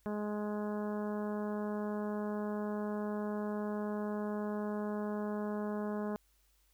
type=harmonic tone; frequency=209.2 Hz; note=G#3; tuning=13 cents sharp; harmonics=1 / 2 / 3 / 4 / 5 / 6 / 7 / 8; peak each=-36 / -40 / -43 / -48 / -48 / -54 / -54 / -57 dBFS; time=0.06-6.16 s; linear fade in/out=0 ms; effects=added 50 Hz sine -70 dBFS peak until 6.73 s + white hiss -73 dBFS RMS until 6.73 s